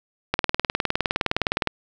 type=click train; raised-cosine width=0.3 ms; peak=-4 dBFS; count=27; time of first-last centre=0.34-1.673 s; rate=19.5 Hz; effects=none